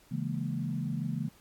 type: chord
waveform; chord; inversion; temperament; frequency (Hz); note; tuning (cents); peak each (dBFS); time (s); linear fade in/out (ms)
sine; A# half-diminished seventh; first; equal; 138.59 / 164.81 / 207.7 / 233.1; C#3 / E3 / G#3 / A#3; 0 / 0 / 0 / 0; -35 / -35 / -38 / -37; 0.11-1.29; 10
effects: pink hiss -61 dBFS RMS until 1.4 s + AAC 64 kbps